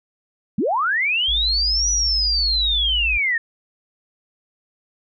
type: linear two-way sweep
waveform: sine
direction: up then down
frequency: 160.7 to 5920 to 1784 Hz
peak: -17 dBFS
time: 0.58-3.38 s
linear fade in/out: 5 ms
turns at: 1.9 s
type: tone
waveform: sine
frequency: 54 Hz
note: A1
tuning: 32 cents flat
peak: -24 dBFS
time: 1.28-3.18 s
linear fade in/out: 10 ms
effects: none